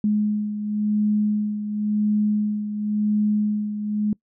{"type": "beating tone pair", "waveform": "sine", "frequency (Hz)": [210, 210.94], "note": ["G#3", "G#3"], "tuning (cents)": [19, 27], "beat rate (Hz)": 0.94, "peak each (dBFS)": [-20, -27], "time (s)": [0.04, 4.13], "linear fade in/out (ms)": 2, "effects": ["noise-tail reverb RT60 0.1 s tail -24 dB re dry"]}